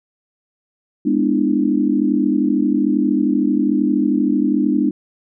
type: chord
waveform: sine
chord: E dominant seventh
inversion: first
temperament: just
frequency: 206 / 247.2 / 296.7 / 329.6 Hz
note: G#3 / B3 / D4 / E4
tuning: -14 / +2 / +18 / 0 cents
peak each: -20 / -19 / -17 / -23 dBFS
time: 1.05-4.91 s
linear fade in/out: 10 ms
effects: none